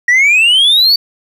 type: exponential sweep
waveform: sine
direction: up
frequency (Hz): 1892 to 4600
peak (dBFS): -3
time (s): 0.08-0.96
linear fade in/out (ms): 5
effects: tanh soft clip ceiling -5 dBFS + 7-bit